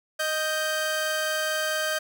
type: tone pair together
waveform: sawtooth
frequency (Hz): 622.3 / 1568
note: D#5 / G6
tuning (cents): 0 / 0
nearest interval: octave + major third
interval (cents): 1600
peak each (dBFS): -24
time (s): 0.19-1.99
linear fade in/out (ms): 10
effects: none